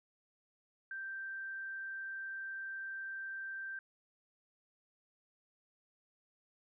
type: tone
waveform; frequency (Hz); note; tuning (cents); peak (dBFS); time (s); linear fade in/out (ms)
sine; 1568; G6; 0; -40; 0.91-3.79; 2
effects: none